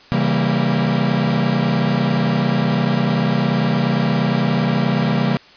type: chord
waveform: 45% pulse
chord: C# diminished seventh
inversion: none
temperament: equal with one note detuned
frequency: 135.74 / 164.81 / 196 / 233.1 Hz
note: C#3 / E3 / G3 / Bb3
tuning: -36 / 0 / 0 / 0 cents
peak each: -21 dBFS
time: 0.12-5.37 s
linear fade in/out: 0 ms
effects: white hiss -45 dBFS RMS until 5.56 s + resampled to 11025 Hz